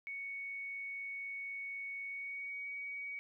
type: tone with pitch glide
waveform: sine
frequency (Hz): 2224 to 2255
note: C#7 to C#7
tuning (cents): +5 to +29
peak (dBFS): -40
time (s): 0.07-3.19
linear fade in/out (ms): 0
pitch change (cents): +24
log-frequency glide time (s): 2.05-2.68
effects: 13-bit